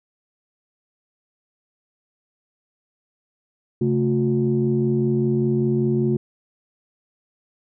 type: tone cluster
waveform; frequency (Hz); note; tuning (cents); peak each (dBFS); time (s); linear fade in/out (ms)
sine; 134.6 / 219.7 / 360; C3 / A3 / F#4; +49 / -2 / -47; -21; 3.81-6.17; 5
effects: tanh soft clip ceiling -9 dBFS